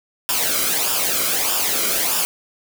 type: noise with flanger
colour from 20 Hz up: white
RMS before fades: -20 dBFS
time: 0.29-2.25 s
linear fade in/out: 0 ms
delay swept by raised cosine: 0.48 to 1.14 ms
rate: 1.6 Hz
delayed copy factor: -0.65
effects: none